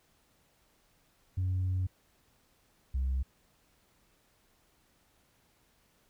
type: tone pair in turn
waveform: sine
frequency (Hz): 92.5 / 65.41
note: F#2 / C2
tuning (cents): 0 / 0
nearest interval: tritone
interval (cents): 600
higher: first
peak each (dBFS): -26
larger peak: neither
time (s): 1.37-1.87 / 2.94-3.23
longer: first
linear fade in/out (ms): 10
effects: tanh soft clip ceiling -26 dBFS + pink hiss -69 dBFS RMS until 6.09 s